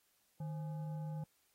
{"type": "tone with frequency modulation", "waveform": "sine", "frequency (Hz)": 154.8, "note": "D#3", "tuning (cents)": -9, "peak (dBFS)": -39, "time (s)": [0.4, 1.24], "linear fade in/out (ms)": 5, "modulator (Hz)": 683, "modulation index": 0.34, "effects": ["white hiss -75 dBFS RMS until 1.54 s", "AAC 48 kbps"]}